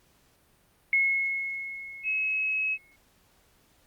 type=tone with exponential decay; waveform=sine; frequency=2175 Hz; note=C#7; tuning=33 cents flat; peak=-19 dBFS; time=0.93-2.96 s; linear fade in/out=1 ms; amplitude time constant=440 ms
type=tone; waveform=sine; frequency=2566 Hz; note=E7; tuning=47 cents flat; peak=-25 dBFS; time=2.03-2.78 s; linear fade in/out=50 ms
effects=pink hiss -64 dBFS RMS until 3.86 s + Opus 48 kbps